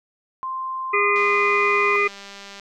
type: tone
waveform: sine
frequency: 1046.5 Hz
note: C6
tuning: in tune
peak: -25 dBFS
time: 0.43-1.96 s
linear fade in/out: 0 ms
type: harmonic tone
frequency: 407.3 Hz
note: G#4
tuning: 34 cents flat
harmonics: 1 / 3 / 5 / 6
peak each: -22 / -22 / -22 / -22 dBFS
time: 0.93-2.08 s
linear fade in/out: 10 ms
type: click train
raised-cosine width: 0.2 ms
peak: -22 dBFS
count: 287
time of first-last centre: 1.16-2.597 s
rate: 199 Hz
effects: none